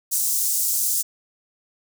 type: high-pass noise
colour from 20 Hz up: pink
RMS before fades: -22 dBFS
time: 0.11-1.03 s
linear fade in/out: 20 ms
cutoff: 6600 Hz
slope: 24 dB/octave
effects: none